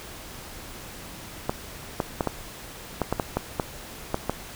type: clicks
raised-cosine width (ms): 1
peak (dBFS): -9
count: 11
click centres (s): 1.495 / 2.002 / 2.208 / 2.273 / 3.017 / 3.126 / 3.198 / 3.37 / 3.598 / 4.144 / 4.296
effects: pink hiss -41 dBFS RMS until 4.55 s